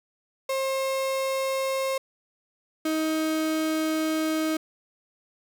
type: tone pair in turn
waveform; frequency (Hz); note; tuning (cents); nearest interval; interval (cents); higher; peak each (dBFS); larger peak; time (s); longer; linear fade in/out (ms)
35% pulse; 534 / 315.1; C5 / D#4; +35 / +22; major sixth; 913; first; -23 / -22; second; 0.49-1.98 / 2.85-4.57; second; 5
effects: none